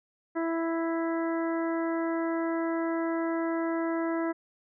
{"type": "harmonic tone", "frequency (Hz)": 330.3, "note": "E4", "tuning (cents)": 4, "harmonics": [1, 2, 3, 4, 5, 6], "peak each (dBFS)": [-28, -34, -38, -40, -42, -44], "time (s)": [0.35, 4.33], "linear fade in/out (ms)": 20, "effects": []}